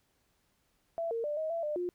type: tone with pitch steps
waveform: sine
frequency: 668 / 459.4 / 592 / 630 / 670 / 599 / 355.1 Hz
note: E5 / A#4 / D5 / D#5 / E5 / D5 / F4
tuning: +23 / -25 / +14 / +21 / +28 / +34 / +29 cents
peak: -31 dBFS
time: 0.98-1.89 s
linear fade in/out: 0 ms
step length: 130 ms
effects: pink hiss -74 dBFS RMS until 1.94 s